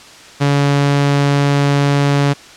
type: tone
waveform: sawtooth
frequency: 142 Hz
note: C#3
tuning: 42 cents sharp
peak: -7 dBFS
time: 0.4-2.34 s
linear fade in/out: 20 ms
effects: white hiss -38 dBFS RMS until 2.56 s + low-pass 6000 Hz 12 dB/octave

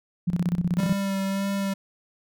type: tone with tremolo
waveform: sine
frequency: 174.61 Hz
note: F3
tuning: in tune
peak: -19 dBFS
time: 0.27-0.95 s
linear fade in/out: 10 ms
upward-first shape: square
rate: 16 Hz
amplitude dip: 80%
type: tone with vibrato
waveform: square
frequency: 196 Hz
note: G3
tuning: in tune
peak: -25 dBFS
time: 0.78-1.74 s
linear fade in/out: 10 ms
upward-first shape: sine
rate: 1.7 Hz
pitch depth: 18 cents each way
effects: none

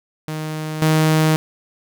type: tone pair in turn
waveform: sawtooth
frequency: 155.56 / 156.91 Hz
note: D#3 / D#3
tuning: 0 / +15 cents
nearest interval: unison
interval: 15 cents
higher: second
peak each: -20 / -9 dBFS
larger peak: second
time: 0.28-0.82 / 0.82-1.36 s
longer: neither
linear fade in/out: 0 ms
effects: none

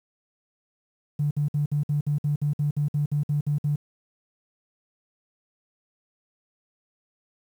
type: tone bursts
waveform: triangle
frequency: 146.83 Hz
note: D3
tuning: in tune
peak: -17 dBFS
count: 15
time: 1.19-3.76 s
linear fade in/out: 10 ms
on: 120 ms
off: 55 ms
effects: tanh soft clip ceiling -19 dBFS + 9-bit

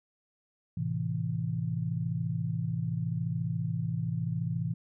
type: chord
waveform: sine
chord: A minor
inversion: none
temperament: equal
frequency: 110 / 130.81 / 164.81 Hz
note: A2 / C3 / E3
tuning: 0 / 0 / 0 cents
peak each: -34 / -34 / -32 dBFS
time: 0.77-4.74 s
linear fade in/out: 5 ms
effects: none

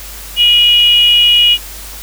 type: tone with frequency modulation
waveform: sine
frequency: 2893 Hz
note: F#7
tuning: 40 cents flat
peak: -5 dBFS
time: 0.36-1.58 s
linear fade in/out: 50 ms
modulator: 458 Hz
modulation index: 0.39
effects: added 50 Hz sine -31 dBFS peak until 2.02 s + white hiss -30 dBFS RMS until 2.02 s

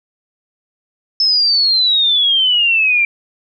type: exponential sweep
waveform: sine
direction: down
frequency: 5274 to 2349 Hz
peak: -10 dBFS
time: 1.2-3.05 s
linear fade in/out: 2 ms
effects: none

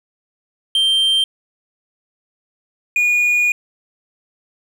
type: tone pair in turn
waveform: triangle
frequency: 3150 / 2446 Hz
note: G7 / D#7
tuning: +8 / -30 cents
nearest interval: major third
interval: 438 cents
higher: first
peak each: -11 dBFS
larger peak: neither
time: 0.75-1.24 / 2.96-3.52 s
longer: second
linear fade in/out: 2 ms
effects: none

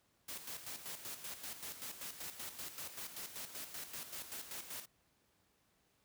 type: noise with tremolo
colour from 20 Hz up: white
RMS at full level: -45 dBFS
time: 0.28-4.86 s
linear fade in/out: 10 ms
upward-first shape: square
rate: 5.2 Hz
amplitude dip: 60%
effects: pink hiss -75 dBFS RMS until 6.04 s + high-pass 60 Hz 12 dB/octave

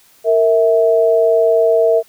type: tone pair together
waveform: sine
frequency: 460.4 / 652 Hz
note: A#4 / E5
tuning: -22 / -19 cents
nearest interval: tritone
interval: 603 cents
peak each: -12 dBFS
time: 0.24-2.03 s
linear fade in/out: 50 ms
effects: white hiss -50 dBFS RMS until 2.08 s

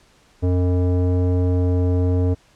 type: tone with low-pass filter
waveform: square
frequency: 90.1 Hz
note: F#2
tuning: 45 cents flat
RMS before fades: -18 dBFS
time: 0.42-2.35 s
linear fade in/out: 20 ms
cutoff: 480 Hz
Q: 1.6
effects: pink hiss -55 dBFS RMS until 2.55 s + low-pass 8000 Hz 12 dB/octave

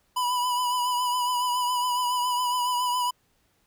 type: tone with vibrato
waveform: square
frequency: 987.8 Hz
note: B5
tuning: in tune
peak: -24 dBFS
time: 0.16-3.11 s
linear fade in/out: 10 ms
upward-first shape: triangle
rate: 7.2 Hz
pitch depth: 40 cents each way
effects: pink hiss -68 dBFS RMS until 3.66 s

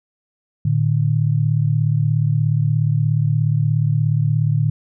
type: tone pair together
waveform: sine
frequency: 113.12 / 150 Hz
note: A2 / D3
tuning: +48 / +37 cents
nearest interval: perfect fourth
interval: 489 cents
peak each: -17 / -17 dBFS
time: 0.65-4.7 s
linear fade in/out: 5 ms
effects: none

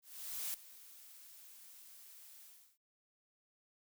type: noise with ADSR envelope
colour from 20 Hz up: blue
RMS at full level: -39 dBFS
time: 0.02-2.78 s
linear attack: 520 ms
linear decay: 3 ms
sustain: -18 dB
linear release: 340 ms
effects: none

